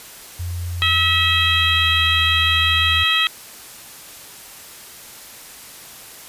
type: tone with pitch glide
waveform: sine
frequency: 87.31 to 82.79 Hz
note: F2 to E2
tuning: 0 to +8 cents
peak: -23 dBFS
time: 0.39-3.04 s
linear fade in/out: 10 ms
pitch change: -92 cents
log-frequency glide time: 1.24-1.97 s
type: harmonic tone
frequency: 646 Hz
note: E5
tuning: 35 cents flat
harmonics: 2 / 3 / 4 / 5 / 6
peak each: -23 / -22 / -21 / -18 / -23 dBFS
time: 0.82-3.27 s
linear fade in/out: 0 ms
effects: white hiss -39 dBFS RMS until 6.28 s + resampled to 32000 Hz